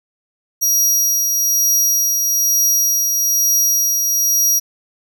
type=tone with tremolo; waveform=sawtooth; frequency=5740 Hz; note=F8; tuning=47 cents sharp; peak=-9 dBFS; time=0.61-4.6 s; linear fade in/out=20 ms; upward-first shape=triangle; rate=1.1 Hz; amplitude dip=35%; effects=none